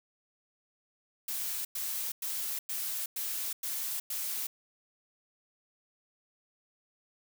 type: noise bursts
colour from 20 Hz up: blue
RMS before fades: -35 dBFS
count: 7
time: 1.28-4.47 s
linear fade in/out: 5 ms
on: 370 ms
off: 100 ms
effects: none